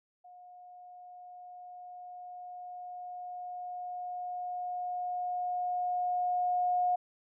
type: tone with level ramp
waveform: sine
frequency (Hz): 720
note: F#5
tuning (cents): -47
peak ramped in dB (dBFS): -50 to -25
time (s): 0.24-6.96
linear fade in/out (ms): 10
effects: none